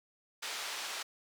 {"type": "band-pass noise", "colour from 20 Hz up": "white", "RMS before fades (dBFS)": -40, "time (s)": [0.42, 1.03], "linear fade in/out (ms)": 10, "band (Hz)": [600, 5100], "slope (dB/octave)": 12, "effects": []}